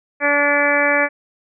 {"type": "harmonic tone", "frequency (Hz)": 288.4, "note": "D4", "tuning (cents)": -31, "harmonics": [1, 2, 3, 4, 5, 6, 7, 8], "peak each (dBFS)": [-25, -19, -25, -25, -24, -19, -22, -21], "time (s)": [0.2, 1.09], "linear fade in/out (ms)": 50, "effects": []}